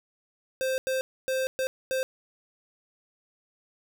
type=tone bursts at uneven times; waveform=square; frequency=523.3 Hz; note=C5; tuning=in tune; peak=-26 dBFS; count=5; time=0.61-0.78 / 0.87-1.01 / 1.28-1.47 / 1.59-1.67 / 1.91-2.03 s; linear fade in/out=0 ms; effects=none